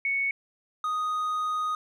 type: tone pair in turn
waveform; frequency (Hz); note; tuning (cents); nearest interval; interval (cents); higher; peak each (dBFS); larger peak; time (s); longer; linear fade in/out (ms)
sine / triangle; 2217 / 1244.2; C#7 / D#6; 0 / 0; minor seventh; 1000; first; -24; neither; 0.05-0.31 / 0.84-1.75; second; 2
effects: none